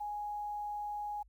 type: tone with quantisation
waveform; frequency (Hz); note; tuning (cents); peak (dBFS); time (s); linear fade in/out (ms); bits
sine; 830.6; G#5; 0; -36; 0-1.23; 10; 11
effects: added 50 Hz sine -60 dBFS peak until 1.28 s